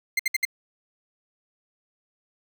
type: tone bursts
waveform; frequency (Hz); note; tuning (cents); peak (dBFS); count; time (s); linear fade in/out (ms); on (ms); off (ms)
40% pulse; 2093; C7; 0; -19; 4; 0.17-0.452; 5; 24; 62
effects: none